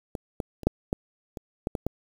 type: clicks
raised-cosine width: 2 ms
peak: -18 / -15 / -25 / -6 / -11 / -22 / -13 / -15 / -13 dBFS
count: 9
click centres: 0.152 / 0.402 / 0.633 / 0.67 / 0.929 / 1.372 / 1.671 / 1.752 / 1.866 s
effects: 7-bit